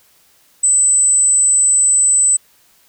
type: tone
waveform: sine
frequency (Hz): 8020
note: B8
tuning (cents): +26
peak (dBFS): -9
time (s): 0.63-2.37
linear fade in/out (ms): 10
effects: white hiss -53 dBFS RMS until 2.88 s